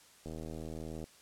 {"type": "click train", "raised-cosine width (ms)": 2, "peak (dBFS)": -30, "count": 63, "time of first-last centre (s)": [0.26, 1.041], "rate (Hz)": 79.4, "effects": ["white hiss -60 dBFS RMS until 1.21 s", "low-pass 10000 Hz 12 dB/octave"]}